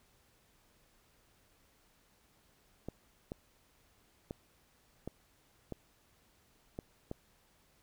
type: clicks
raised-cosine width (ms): 2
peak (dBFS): -26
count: 7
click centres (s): 2.886 / 3.319 / 4.309 / 5.076 / 5.723 / 6.789 / 7.114
effects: pink hiss -69 dBFS RMS until 7.82 s